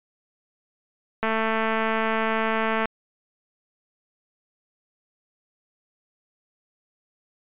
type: click train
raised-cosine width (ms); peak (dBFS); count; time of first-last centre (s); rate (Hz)
0.5; -10; 362; 1.23-2.856; 222
effects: resampled to 8000 Hz